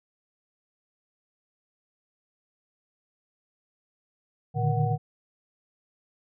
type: tone cluster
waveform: sine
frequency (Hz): 114.4 / 144.1 / 151.3 / 474.8 / 744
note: A#2 / D3 / D#3 / A#4 / F#5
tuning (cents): -32 / -33 / -48 / +32 / +9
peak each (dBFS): -26 / -28 / -28 / -34 / -30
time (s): 4.54-4.98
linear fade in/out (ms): 50
effects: none